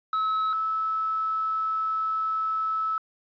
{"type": "tone pair in turn", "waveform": ["triangle", "sine"], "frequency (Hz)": [1293, 1304.3], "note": ["E6", "E6"], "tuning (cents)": [-34, -19], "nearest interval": "unison", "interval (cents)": 15, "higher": "second", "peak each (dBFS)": [-21, -24], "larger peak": "first", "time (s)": [[0.13, 0.53], [0.53, 2.98]], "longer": "second", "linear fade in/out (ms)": 2, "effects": ["resampled to 11025 Hz", "9-bit"]}